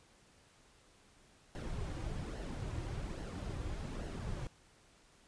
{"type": "noise with flanger", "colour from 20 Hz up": "brown", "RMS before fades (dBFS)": -41, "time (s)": [1.55, 4.47], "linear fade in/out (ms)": 0, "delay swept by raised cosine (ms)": [0.83, 4.73], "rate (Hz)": 1.2, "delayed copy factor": -0.5, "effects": ["pink hiss -65 dBFS RMS until 5.27 s", "resampled to 22050 Hz"]}